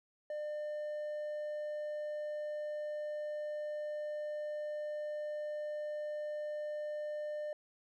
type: tone with hard clipping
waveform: sine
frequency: 600 Hz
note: D5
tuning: 37 cents sharp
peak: -38 dBFS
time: 0.3-7.53 s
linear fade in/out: 2 ms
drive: 3 dB
effects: none